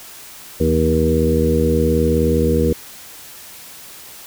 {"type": "harmonic tone with a mistuned harmonic", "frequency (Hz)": 79.1, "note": "D#2", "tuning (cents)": 29, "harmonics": [1, 2, 3, 4, 5, 6], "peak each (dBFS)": [-19, -21, -20, -23, -22, -18], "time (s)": [0.6, 2.73], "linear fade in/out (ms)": 5, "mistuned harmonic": 2, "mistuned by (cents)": 54, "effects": ["white hiss -38 dBFS RMS until 4.26 s"]}